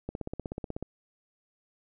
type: click train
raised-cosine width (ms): 2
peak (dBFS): -21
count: 13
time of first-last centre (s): 0.09-0.826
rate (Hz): 16.3
effects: none